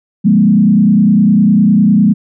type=tone with frequency modulation; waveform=sine; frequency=206.1 Hz; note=G#3; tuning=13 cents flat; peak=-5 dBFS; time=0.24-2.14 s; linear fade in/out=20 ms; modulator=29.9 Hz; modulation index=1.2; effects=none